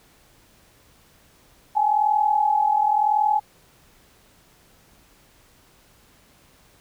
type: tone pair together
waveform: sine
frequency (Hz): 811.1 / 852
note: G#5 / G#5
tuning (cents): -41 / +44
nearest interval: minor second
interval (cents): 85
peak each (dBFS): -22 / -18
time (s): 1.75-3.4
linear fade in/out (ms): 20
effects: pink hiss -56 dBFS RMS until 6.8 s